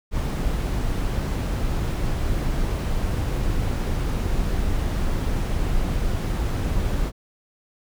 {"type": "noise", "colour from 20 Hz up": "brown", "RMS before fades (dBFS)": -23, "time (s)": [0.11, 7.12], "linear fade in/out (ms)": 50, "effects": []}